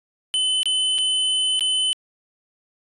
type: tone with dropouts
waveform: square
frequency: 3032 Hz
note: F#7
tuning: 42 cents sharp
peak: -19 dBFS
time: 0.34-1.93 s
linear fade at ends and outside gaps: 0 ms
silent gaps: 0.631-0.657 / 0.982-0.986 / 1.594-1.608 s
effects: resampled to 24000 Hz